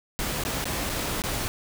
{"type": "noise with dropouts", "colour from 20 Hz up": "pink", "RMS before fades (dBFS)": -29, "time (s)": [0.19, 1.48], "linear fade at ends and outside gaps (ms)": 0, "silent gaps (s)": [[0.437, 0.45], [0.642, 0.655], [0.893, 0.898], [1.22, 1.238]], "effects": []}